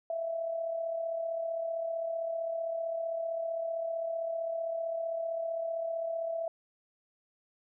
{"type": "tone with amplitude modulation", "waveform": "sine", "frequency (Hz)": 662, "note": "E5", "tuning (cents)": 7, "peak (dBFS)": -29, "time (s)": [0.1, 6.48], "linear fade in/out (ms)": 2, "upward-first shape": "sine", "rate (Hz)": 35.5, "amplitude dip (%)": 50, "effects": []}